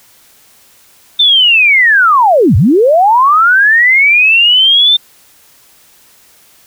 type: linear two-way sweep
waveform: sine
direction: down then up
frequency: 3603 to 77.78 to 3603 Hz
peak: -4 dBFS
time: 1.19-4.97 s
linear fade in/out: 10 ms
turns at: 2.56 s
effects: white hiss -45 dBFS RMS until 6.66 s